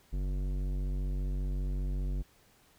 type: tone with tanh clipping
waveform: sine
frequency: 47.43 Hz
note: F#1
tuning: 44 cents sharp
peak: -32 dBFS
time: 0.12-2.23 s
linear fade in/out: 20 ms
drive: 15 dB
effects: pink hiss -64 dBFS RMS until 2.78 s